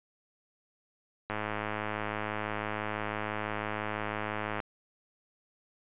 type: click train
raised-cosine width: 0.5 ms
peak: -18 dBFS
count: 351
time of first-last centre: 1.3-4.602 s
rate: 106 Hz
effects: resampled to 8000 Hz